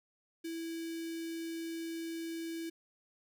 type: tone with notch filter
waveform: square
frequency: 329.6 Hz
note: E4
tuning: in tune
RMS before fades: -40 dBFS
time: 0.44-2.7 s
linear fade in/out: 10 ms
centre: 1000 Hz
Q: 0.86
effects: none